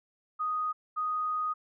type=tone pair in turn; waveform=sine; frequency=1244.5 / 1244.5 Hz; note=D#6 / D#6; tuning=0 / 0 cents; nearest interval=unison; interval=0 cents; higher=neither; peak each=-28 dBFS; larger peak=neither; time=0.39-0.73 / 0.96-1.54 s; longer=second; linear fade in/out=20 ms; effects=none